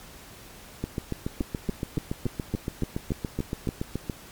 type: two click trains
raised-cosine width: 3 ms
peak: -15 / -14 dBFS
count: 24 / 9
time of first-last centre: 0.84-4.098 / 1.41-3.689 s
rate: 7.06 / 3.51 Hz
effects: pink hiss -47 dBFS RMS until 4.31 s + MP3 96 kbps